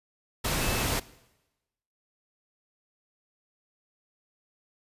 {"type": "tone in noise", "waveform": "sine", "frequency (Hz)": 2624, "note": "E7", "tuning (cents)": -9, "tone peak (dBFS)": -36, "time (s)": [0.6, 0.83], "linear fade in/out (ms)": 10, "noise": "pink", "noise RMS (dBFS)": -28, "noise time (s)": [0.44, 1], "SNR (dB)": -11, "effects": ["noise-tail reverb RT60 1.0 s tail -20 dB re dry", "resampled to 32000 Hz"]}